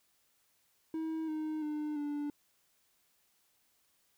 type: tone with pitch steps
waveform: triangle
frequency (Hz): 320 / 310.4 / 301 / 291.9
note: D#4 / D#4 / D4 / D4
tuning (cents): +49 / -4 / +43 / -10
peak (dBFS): -32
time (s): 0.94-2.3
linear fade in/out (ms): 2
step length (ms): 340
effects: white hiss -73 dBFS RMS until 4.17 s